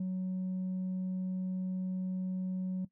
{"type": "tone with tanh clipping", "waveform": "triangle", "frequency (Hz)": 185.5, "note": "F#3", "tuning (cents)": 5, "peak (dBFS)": -32, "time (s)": [0, 2.85], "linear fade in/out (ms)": 5, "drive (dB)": 6, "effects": ["noise-tail reverb RT60 0.1 s tail -17 dB re dry"]}